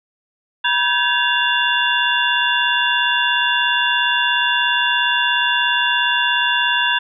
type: tone cluster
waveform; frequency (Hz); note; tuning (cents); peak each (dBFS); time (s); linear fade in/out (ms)
sine; 970 / 1553 / 1690 / 2786 / 3468; B5 / G6 / G#6 / F7 / A7; -31 / -17 / +30 / -5 / -26; -21; 0.64-6.99; 10
effects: none